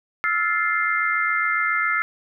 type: chord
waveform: sine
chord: F major seventh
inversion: third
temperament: just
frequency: 1309.6 / 1396.9 / 1746.1 / 2095 Hz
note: E6 / F6 / A6 / C7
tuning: -12 / 0 / -14 / +2 cents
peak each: -25 / -25 / -26 / -23 dBFS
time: 0.24-2.02 s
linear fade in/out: 0 ms
effects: none